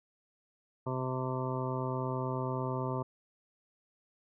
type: harmonic tone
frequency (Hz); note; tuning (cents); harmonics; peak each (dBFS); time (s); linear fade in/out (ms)
129.1; C3; -23; 1 / 2 / 3 / 4 / 5 / 7 / 8 / 9; -35 / -40 / -39 / -42 / -42 / -41 / -43 / -44; 0.86-3.03; 10
effects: none